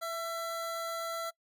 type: tone pair together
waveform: square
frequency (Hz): 663.9 / 1346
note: E5 / E6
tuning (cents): +12 / +36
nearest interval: octave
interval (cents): 1224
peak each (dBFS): -38 / -38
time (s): 0.01-1.31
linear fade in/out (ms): 20
effects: noise-tail reverb RT60 0.1 s tail -23 dB re dry